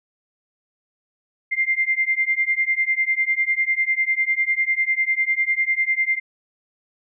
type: beating tone pair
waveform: sine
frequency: 2093 / 2103 Hz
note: C7 / C7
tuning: 0 / +8 cents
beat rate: 10 Hz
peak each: -21 dBFS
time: 1.51-6.2 s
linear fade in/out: 20 ms
effects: none